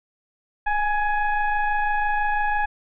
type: tone with frequency modulation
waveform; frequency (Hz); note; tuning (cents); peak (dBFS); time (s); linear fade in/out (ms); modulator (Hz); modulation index
sine; 831; G#5; +1; -19; 0.66-2.66; 10; 844; 1.1
effects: none